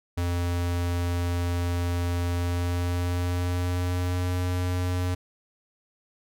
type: tone with pitch glide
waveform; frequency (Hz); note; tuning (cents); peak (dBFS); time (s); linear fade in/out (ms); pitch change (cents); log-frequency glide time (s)
square; 87.31 to 90.02; F2 to F#2; 0 to -47; -25; 0.17-5.15; 10; +53; 2.34-4.37
effects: none